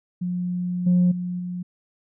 sine tone with level steps, 178.7 Hz, F3, 40 cents sharp, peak -23 / -13 / -25 / -27 dBFS, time 0.21-1.63 s, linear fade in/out 10 ms, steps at 0.86 / 1.11 / 1.39 s, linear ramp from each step 10 ms, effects tanh soft clip ceiling -12 dBFS

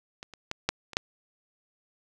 clicks, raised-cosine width 0.2 ms, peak -23 / -28 / -14 / -7 / -24 / -6 dBFS, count 6, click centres 0.229 / 0.337 / 0.514 / 0.69 / 0.933 / 0.969 s, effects none

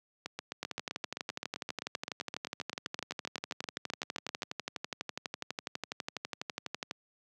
two click trains, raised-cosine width 0.2 ms, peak -18 / -19 dBFS, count 77 / 33, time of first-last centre 0.63-6.911 / 0.26-4.421 s, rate 12.1 / 7.69 Hz, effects high-pass 150 Hz 12 dB/octave

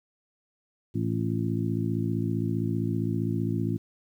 harmonic tone with a mistuned harmonic, 55.3 Hz, A1, 9 cents sharp, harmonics 2 / 3 / 4 / 5 / 6, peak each -29 / -31 / -32 / -33 / -34 dBFS, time 0.94-3.78 s, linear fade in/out 20 ms, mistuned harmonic 6, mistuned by +56 cents, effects 10-bit

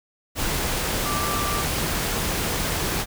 sine tone in noise, 1174.7 Hz, D6, in tune, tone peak -27 dBFS, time 1.03-1.65 s, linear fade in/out 50 ms, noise pink, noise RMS -25 dBFS, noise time 0.35-3.06 s, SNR -5 dB, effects none

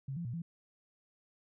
sine tone with pitch steps, 135.6 / 171.1 / 119.3 / 168.2 Hz, C#3 / F3 / A#2 / E3, -38 / -35 / +41 / +35 cents, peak -36 dBFS, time 0.08-0.42 s, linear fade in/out 5 ms, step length 85 ms, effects none

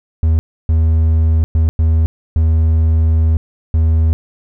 triangle tone bursts at uneven times, 80.2 Hz, E2, 47 cents flat, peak -7 dBFS, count 6, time 0.23-0.39 / 0.69-1.44 / 1.55-1.69 / 1.79-2.06 / 2.36-3.37 / 3.74-4.13 s, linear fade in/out 0 ms, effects none

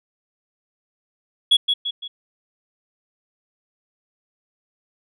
sine tone with echo, 3359 Hz, G#7, 19 cents sharp, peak -8 dBFS, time 1.51-1.57 s, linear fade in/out 10 ms, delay 170 ms, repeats 3, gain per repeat -7 dB, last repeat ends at 2.08 s, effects tanh soft clip ceiling -10 dBFS

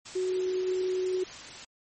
sine tone in noise, 370 Hz, F#4, in tune, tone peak -26 dBFS, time 0.15-1.24 s, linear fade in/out 10 ms, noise white, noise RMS -43 dBFS, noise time 0.05-1.65 s, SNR +14 dB, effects MP3 32 kbps

